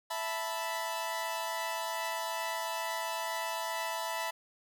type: chord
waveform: sawtooth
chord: E suspended fourth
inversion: none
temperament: equal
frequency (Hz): 659.3 / 880 / 987.8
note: E5 / A5 / B5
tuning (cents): 0 / 0 / 0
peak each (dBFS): -35 / -35 / -33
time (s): 0.1-4.31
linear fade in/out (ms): 10
effects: none